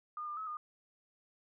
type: tone with pitch steps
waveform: sine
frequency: 1218 / 1201 / 1286 / 1220 Hz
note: D#6 / D6 / E6 / D#6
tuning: -37 / +38 / -43 / -34 cents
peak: -38 dBFS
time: 0.17-0.57 s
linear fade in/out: 2 ms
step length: 100 ms
effects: none